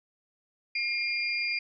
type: tone cluster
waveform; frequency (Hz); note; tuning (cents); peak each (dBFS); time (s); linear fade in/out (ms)
sine; 2130 / 2402 / 4808; C7 / D7 / D8; +30 / +38 / +40; -35 / -29 / -34; 0.75-1.59; 5
effects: none